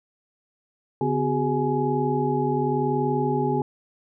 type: tone cluster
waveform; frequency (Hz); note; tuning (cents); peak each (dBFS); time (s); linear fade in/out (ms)
sine; 142.3 / 253.8 / 375.5 / 416.4 / 839; C#3 / B3 / F#4 / G#4 / G#5; +46 / +47 / +26 / +5 / +17; -27; 1.01-3.62; 2
effects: none